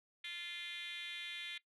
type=tone with frequency modulation; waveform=sine; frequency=2775 Hz; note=F7; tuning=12 cents flat; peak=-40 dBFS; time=0.24-1.58 s; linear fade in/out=5 ms; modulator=346 Hz; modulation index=2.8; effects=noise-tail reverb RT60 0.1 s tail -20 dB re dry + tanh soft clip ceiling -41 dBFS